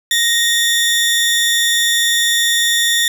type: tone pair together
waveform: sawtooth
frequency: 1864.7 / 3520 Hz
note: A#6 / A7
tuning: 0 / 0 cents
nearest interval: major seventh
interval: 1100 cents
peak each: -12 dBFS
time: 0.11-3.08 s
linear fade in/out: 2 ms
effects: none